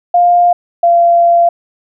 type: tone pair in turn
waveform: sine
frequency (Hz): 703 / 686.9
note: F5 / F5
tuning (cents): +11 / -29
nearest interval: unison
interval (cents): 40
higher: first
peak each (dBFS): -5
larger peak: neither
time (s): 0.14-0.53 / 0.83-1.49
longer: second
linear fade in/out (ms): 5
effects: none